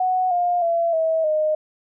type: tone with pitch steps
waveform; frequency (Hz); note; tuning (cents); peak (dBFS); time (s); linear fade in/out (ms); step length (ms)
sine; 740 / 707 / 675.5 / 645.3 / 616.5; F#5 / F5 / E5 / E5 / D#5; 0 / +21 / +42 / -37 / -16; -17; 0-1.55; 5; 310
effects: none